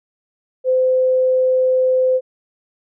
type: tone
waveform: sine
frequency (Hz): 514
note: C5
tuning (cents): -31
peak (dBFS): -12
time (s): 0.64-2.21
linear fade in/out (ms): 50
effects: none